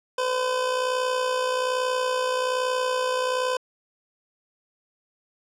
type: tone with amplitude modulation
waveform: 25% pulse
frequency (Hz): 508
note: B4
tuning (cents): +49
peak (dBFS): -17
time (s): 0.18-3.57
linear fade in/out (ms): 5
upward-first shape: sine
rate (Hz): 61.2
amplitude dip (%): 45
effects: low-pass 8000 Hz 12 dB/octave